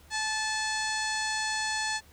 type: harmonic tone with a mistuned harmonic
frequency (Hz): 865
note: A5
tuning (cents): -30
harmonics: 1 / 2 / 3 / 4 / 5 / 6 / 7 / 8 / 9 / 10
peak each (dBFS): -34 / -32 / -40 / -41 / -36 / -43 / -42 / -41 / -43 / -43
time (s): 0.1-2.01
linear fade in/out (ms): 50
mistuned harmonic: 2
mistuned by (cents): +17
effects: added 74 Hz sine -58 dBFS peak until 2.12 s + pink hiss -58 dBFS RMS until 2.12 s